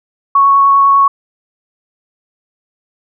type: tone with vibrato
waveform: sine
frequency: 1108.7 Hz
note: C#6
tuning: in tune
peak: -5 dBFS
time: 0.35-1.08 s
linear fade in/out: 5 ms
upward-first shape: sine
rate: 10 Hz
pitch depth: 8 cents each way
effects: none